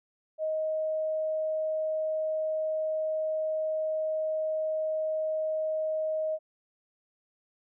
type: tone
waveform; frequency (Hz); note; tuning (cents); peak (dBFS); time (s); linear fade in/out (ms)
sine; 627; D#5; +13; -27; 0.38-6.39; 50
effects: none